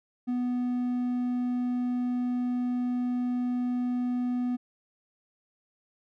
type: tone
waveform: triangle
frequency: 246.9 Hz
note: B3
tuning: in tune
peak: -24 dBFS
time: 0.27-4.57 s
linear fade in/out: 20 ms
effects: none